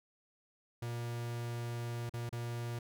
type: tone with dropouts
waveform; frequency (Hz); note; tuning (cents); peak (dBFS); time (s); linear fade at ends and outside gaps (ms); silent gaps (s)
45% pulse; 118.6; A#2; +30; -37; 0.82-2.79; 5; 2.095-2.137 / 2.293-2.326
effects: none